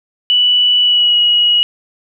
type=tone with pitch glide; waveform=sine; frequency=2959 to 2906 Hz; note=F#7 to F#7; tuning=-1 to -32 cents; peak=-8 dBFS; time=0.3-1.63 s; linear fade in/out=0 ms; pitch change=-31 cents; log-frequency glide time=0.81-1.17 s; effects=none